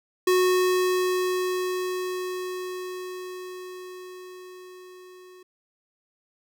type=tone with level ramp; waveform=square; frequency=366.6 Hz; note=F#4; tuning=16 cents flat; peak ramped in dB=-18 to -47 dBFS; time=0.27-5.43 s; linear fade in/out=5 ms; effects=none